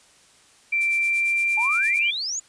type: tone with pitch glide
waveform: sine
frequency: 2349 to 2369 Hz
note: D7 to D7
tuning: 0 to +14 cents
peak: -19 dBFS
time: 0.72-2.11 s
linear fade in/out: 10 ms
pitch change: +14 cents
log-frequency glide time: 0.93-1.58 s
type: noise with tremolo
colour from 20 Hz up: violet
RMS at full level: -32 dBFS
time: 0.8-2 s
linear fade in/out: 20 ms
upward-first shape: sine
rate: 8.7 Hz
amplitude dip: 85%
type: exponential sweep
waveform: sine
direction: up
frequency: 830.6 to 7120 Hz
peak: -25 dBFS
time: 1.57-2.4 s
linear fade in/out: 10 ms
effects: white hiss -55 dBFS RMS until 2.48 s + resampled to 22050 Hz